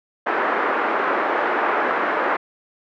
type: band-pass noise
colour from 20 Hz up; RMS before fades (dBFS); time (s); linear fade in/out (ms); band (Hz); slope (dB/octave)
white; -21; 0.26-2.37; 10; 300 to 1600; 24
effects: none